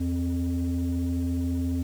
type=tone pair together; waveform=sine; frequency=82.4 / 261.6 Hz; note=E2 / C4; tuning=0 / 0 cents; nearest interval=octave + minor sixth; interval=2000 cents; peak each=-25 dBFS; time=0-1.83 s; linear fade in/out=10 ms; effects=tanh soft clip ceiling -21 dBFS + 8-bit